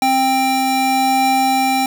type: tone pair together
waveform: square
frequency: 263.6 / 790 Hz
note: C4 / G5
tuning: +13 / +13 cents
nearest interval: octave + perfect fifth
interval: 1900 cents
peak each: -20 / -15 dBFS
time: 0.02-1.86 s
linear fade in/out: 2 ms
effects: none